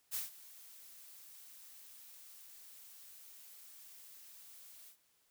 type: noise with ADSR envelope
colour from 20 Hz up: blue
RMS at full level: -37 dBFS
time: 0.11-4.97 s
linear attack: 38 ms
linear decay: 150 ms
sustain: -19 dB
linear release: 94 ms
effects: white hiss -74 dBFS RMS until 5.3 s